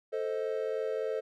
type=chord; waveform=triangle; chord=A diminished; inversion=none; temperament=equal with one note detuned; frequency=440 / 523.3 / 629.1 Hz; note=A4 / C5 / Eb5; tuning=0 / 0 / +19 cents; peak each=-31 / -33 / -36 dBFS; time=0.12-1.21 s; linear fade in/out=20 ms; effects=none